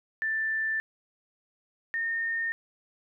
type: tone pair in turn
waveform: sine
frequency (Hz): 1770 / 1829.2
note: A6 / A#6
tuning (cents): +10 / -33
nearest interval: minor second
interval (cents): 57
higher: second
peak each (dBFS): -26 / -27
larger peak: first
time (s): 0.22-0.8 / 1.94-2.52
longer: neither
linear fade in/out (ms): 0
effects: none